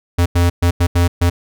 square tone bursts at uneven times, 86.9 Hz, F2, 8 cents flat, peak -11 dBFS, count 6, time 0.18-0.26 / 0.35-0.5 / 0.62-0.71 / 0.8-0.87 / 0.95-1.08 / 1.21-1.3 s, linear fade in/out 10 ms, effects none

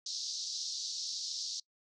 white band-pass noise, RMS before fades -39 dBFS, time 0.06-1.6 s, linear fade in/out 5 ms, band 4000 to 6000 Hz, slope 48 dB/octave, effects noise-tail reverb RT60 0.1 s tail -24 dB re dry

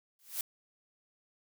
blue noise with exponential growth, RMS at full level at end -31 dBFS, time 0.19-0.41 s, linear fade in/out 2 ms, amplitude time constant 47 ms, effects none

